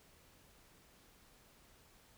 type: silence
effects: pink hiss -65 dBFS RMS until 2.17 s